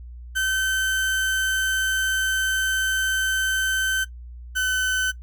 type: tone pair in turn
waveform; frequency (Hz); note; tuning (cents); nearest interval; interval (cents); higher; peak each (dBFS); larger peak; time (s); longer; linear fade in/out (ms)
35% pulse; 1539 / 1518.7; G6 / F#6; -32 / +45; unison; 23; first; -19; neither; 0.35-4.05 / 4.55-5.12; first; 20
effects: noise-tail reverb RT60 0.1 s tail -17 dB re dry + added 60 Hz sine -36 dBFS peak until 5.22 s